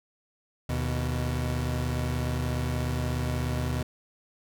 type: tone pair together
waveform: 30% pulse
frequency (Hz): 76.69 / 123.47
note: D#2 / B2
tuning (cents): -24 / 0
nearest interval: minor sixth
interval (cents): 824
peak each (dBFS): -27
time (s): 0.69-3.83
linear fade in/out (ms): 5
effects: none